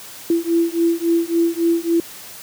sine beating tone pair, 334.2 / 337.8 Hz, E4 / E4, +24 / +42 cents, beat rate 3.6 Hz, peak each -18 dBFS, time 0.3-2 s, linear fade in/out 2 ms, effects white hiss -37 dBFS RMS until 2.42 s + high-pass 80 Hz 12 dB/octave

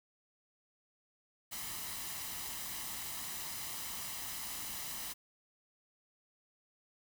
white noise with comb filter, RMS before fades -42 dBFS, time 1.51-5.14 s, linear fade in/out 20 ms, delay 1 ms, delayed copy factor +0.5, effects none

